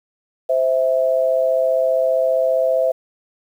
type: tone pair together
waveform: sine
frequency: 519.9 / 655 Hz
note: C5 / E5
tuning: -11 / -11 cents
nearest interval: major third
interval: 400 cents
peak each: -17 dBFS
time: 0.49-2.92 s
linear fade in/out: 10 ms
effects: 8-bit